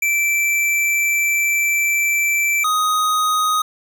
square tone pair in turn, 2334 / 1250.8 Hz, D7 / D#6, -11 / +9 cents, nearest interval major seventh, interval 1080 cents, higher first, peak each -16 dBFS, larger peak neither, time 0.02-2.64 / 2.64-3.62 s, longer first, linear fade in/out 5 ms, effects none

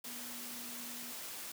sine tone in noise, 241.2 Hz, B3, 41 cents flat, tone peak -51 dBFS, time 0.06-1.12 s, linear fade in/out 5 ms, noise white, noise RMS -45 dBFS, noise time 0.04-1.52 s, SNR -9 dB, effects high-pass 150 Hz 12 dB/octave

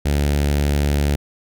sawtooth tone with notch filter, 72.2 Hz, D2, 29 cents flat, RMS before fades -18 dBFS, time 0.05-1.16 s, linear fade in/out 10 ms, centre 1100 Hz, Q 1.5, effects none

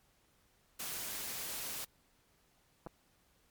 white noise, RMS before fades -41 dBFS, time 0.79-1.85 s, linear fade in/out 10 ms
clicks, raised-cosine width 1 ms, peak -31 dBFS, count 2, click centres 2.864 / 2.87 s
effects pink hiss -71 dBFS RMS until 3.5 s + MP3 96 kbps

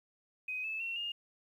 sine tone with pitch steps, 2512 / 2614 / 2720 / 2831 Hz, D#7 / E7 / F7 / F7, +16 / -15 / -46 / +23 cents, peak -35 dBFS, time 0.48-1.12 s, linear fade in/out 5 ms, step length 160 ms, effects 11-bit

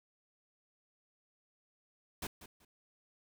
pink noise with echo, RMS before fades -40 dBFS, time 2.22-2.27 s, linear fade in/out 5 ms, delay 190 ms, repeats 2, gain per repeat -13 dB, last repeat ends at 2.65 s, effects none

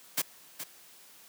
white noise with echo, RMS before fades -28 dBFS, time 0.17-0.22 s, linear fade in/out 10 ms, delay 420 ms, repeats 1, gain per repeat -10 dB, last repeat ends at 0.64 s, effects white hiss -55 dBFS RMS until 1.28 s + high-pass 150 Hz 12 dB/octave

